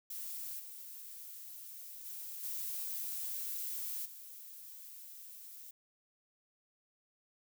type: noise with level steps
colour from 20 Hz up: violet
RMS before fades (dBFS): -43 / -49 / -45 / -40 / -51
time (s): 0.1-5.71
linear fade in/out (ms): 5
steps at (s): 0.59 / 2.05 / 2.43 / 4.05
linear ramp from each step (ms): 10
effects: none